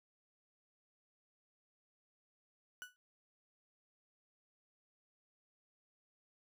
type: tone with exponential decay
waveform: 35% pulse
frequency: 1480 Hz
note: F#6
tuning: in tune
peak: -40 dBFS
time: 2.82-2.96 s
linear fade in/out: 0 ms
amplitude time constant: 30 ms
effects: none